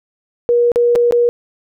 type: tone with dropouts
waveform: sine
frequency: 478.2 Hz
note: A#4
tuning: 44 cents sharp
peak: -9 dBFS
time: 0.49-1.29 s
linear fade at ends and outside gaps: 0 ms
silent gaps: 0.718-0.759 / 0.953-0.958 / 1.11-1.123 s
effects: none